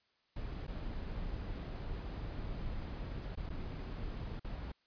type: noise with dropouts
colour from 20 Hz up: brown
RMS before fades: -41 dBFS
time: 0.36-4.72 s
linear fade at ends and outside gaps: 5 ms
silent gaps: 0.668-0.678 / 3.354-3.372 / 3.492-3.501 / 4.396-4.445 s
effects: white hiss -75 dBFS RMS until 4.86 s + resampled to 11025 Hz